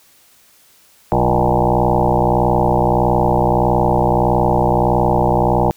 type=tone with frequency modulation; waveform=sine; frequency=477 Hz; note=A#4; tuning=40 cents sharp; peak=-11 dBFS; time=1.12-5.71 s; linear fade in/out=0 ms; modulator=61.6 Hz; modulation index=6.9; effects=white hiss -51 dBFS RMS until 5.76 s